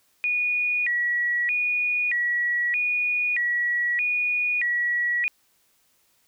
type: tone with vibrato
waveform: sine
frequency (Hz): 2176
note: C#7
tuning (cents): -33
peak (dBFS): -21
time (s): 0.24-5.28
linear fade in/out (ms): 0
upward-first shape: square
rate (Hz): 0.8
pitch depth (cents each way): 210
effects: white hiss -65 dBFS RMS until 6.27 s